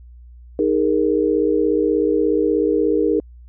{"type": "chord", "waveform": "sine", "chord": "D# suspended fourth", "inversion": "none", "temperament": "equal with one note detuned", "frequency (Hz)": [311.1, 409.6, 466.2], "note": ["D#4", "G#4", "A#4"], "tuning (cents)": [0, -24, 0], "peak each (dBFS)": -19, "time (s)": [0.59, 3.2], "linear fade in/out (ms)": 2, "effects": ["added 60 Hz sine -39 dBFS peak until 3.48 s"]}